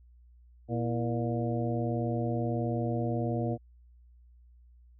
harmonic tone with a mistuned harmonic, 118.5 Hz, A#2, 29 cents sharp, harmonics 1 / 2 / 3 / 4 / 5 / 6, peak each -31 / -34 / -36 / -37 / -38 / -39 dBFS, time 0.68-3.58 s, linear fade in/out 50 ms, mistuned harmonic 3, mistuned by -100 cents, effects added 60 Hz sine -54 dBFS peak until 4.99 s

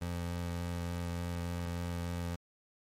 25% pulse tone with vibrato, 86.6 Hz, F2, 14 cents flat, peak -31 dBFS, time 0.01-2.36 s, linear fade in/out 10 ms, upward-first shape sine, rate 3.4 Hz, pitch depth 10 cents each way, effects MP3 64 kbps

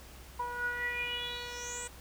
10% pulse tone with low-pass filter sweep, 485.2 Hz, B4, 31 cents flat, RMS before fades -37 dBFS, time 0.39-1.88 s, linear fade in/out 10 ms, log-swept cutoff 1000 to 8500 Hz, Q 9, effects added 63 Hz sine -52 dBFS peak until 2 s + pink hiss -53 dBFS RMS until 2 s

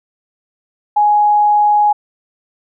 sine tone, 834 Hz, G#5, 7 cents sharp, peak -8 dBFS, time 0.96-1.93 s, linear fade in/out 10 ms, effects none

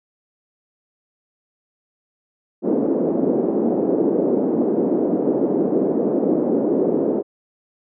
white band-pass noise, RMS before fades -19 dBFS, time 2.62-7.23 s, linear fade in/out 50 ms, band 230 to 440 Hz, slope 24 dB/octave, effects none

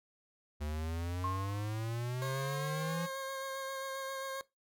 square exponential sweep, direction up, 73.42 to 171.6 Hz, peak -36 dBFS, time 0.6-3.07 s, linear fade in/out 20 ms
sine tone with exponential decay, 1072 Hz, C6, 42 cents sharp, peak -32 dBFS, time 1.24-1.98 s, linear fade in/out 2 ms, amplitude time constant 160 ms
20% pulse tone with vibrato, 537 Hz, C5, 45 cents sharp, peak -33 dBFS, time 2.22-4.41 s, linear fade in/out 0 ms, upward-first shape sine, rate 7.5 Hz, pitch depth 15 cents each way
effects noise-tail reverb RT60 0.2 s tail -20 dB re dry

